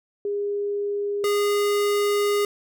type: tone pair in turn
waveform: sine / square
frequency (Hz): 407.3 / 410.1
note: G#4 / G#4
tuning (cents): -34 / -22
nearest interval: unison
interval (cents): 12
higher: second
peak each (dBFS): -23 / -20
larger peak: second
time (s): 0.25-1.24 / 1.24-2.45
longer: second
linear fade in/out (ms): 2
effects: none